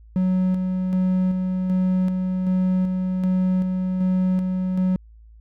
triangle tone with tremolo, 185 Hz, F#3, in tune, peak -15 dBFS, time 0.16-4.96 s, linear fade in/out 0 ms, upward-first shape square, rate 1.3 Hz, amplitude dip 35%, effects added 55 Hz sine -44 dBFS peak until 5.4 s

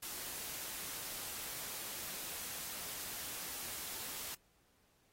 white noise, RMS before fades -44 dBFS, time 0.02-4.35 s, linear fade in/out 10 ms, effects pink hiss -73 dBFS RMS until 5.12 s + AAC 48 kbps

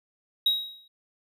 triangle tone with exponential decay, 3811 Hz, A#7, 38 cents sharp, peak -16 dBFS, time 0.46-0.88 s, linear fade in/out 5 ms, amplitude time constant 90 ms, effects none

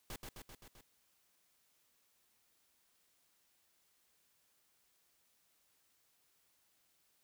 pink noise with echo, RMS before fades -45 dBFS, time 0.1-0.16 s, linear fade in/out 2 ms, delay 130 ms, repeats 5, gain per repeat -3 dB, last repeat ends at 0.81 s, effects white hiss -75 dBFS RMS until 7.23 s

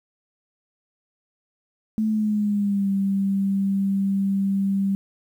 sine tone with pitch glide, 217.5 to 196.02 Hz, A3 to G3, -20 to 0 cents, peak -19 dBFS, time 1.98-4.95 s, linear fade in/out 0 ms, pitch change -180 cents, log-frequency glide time 2.08-2.9 s, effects 9-bit

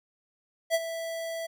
square tone with ADSR envelope, 659.3 Hz, E5, in tune, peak -21 dBFS, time 0.7-1.47 s, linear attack 45 ms, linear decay 40 ms, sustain -12 dB, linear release 14 ms, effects none

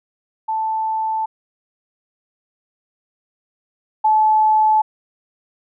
sine tone pair in turn, 880 / 864.9 Hz, A5 / A5, 0 / -30 cents, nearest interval unison, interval 30 cents, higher first, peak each -18 / -11 dBFS, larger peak second, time 0.48-1.26 / 4.04-4.82 s, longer neither, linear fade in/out 10 ms, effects none

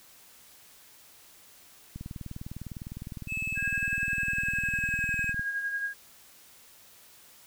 click train, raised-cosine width 5 ms, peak -26 dBFS, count 69, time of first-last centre 1.96-5.394 s, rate 19.8 Hz
triangle tone with pitch glide, 2600 to 2552 Hz, E7 to D#7, -24 to +43 cents, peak -29 dBFS, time 3.27-5.34 s, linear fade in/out 50 ms, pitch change -33 cents, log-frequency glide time 4.12-5.17 s
sine tone with tremolo, 1634 Hz, G#6, 29 cents flat, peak -27 dBFS, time 3.55-5.94 s, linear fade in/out 50 ms, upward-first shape sine, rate 11 Hz, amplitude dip 50%
effects white hiss -55 dBFS RMS until 7.46 s

